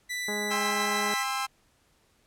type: tone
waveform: sawtooth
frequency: 1981 Hz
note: B6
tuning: 5 cents sharp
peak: -27 dBFS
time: 0.09-1.24 s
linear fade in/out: 20 ms
type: harmonic tone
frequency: 207.7 Hz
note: G#3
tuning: in tune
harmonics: 1 / 2 / 3 / 4 / 5 / 6 / 7 / 8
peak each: -36 / -35 / -41 / -40 / -46 / -49 / -51 / -45 dBFS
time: 0.28-1.14 s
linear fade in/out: 2 ms
type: chord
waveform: sawtooth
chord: C major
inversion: second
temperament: equal with one note detuned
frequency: 804.2 / 1046.5 / 1318.5 Hz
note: G5 / C6 / E6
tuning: +44 / 0 / 0 cents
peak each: -29 dBFS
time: 0.5-1.47 s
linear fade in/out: 20 ms
effects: pink hiss -66 dBFS RMS until 2.26 s + low-pass 12000 Hz 12 dB/octave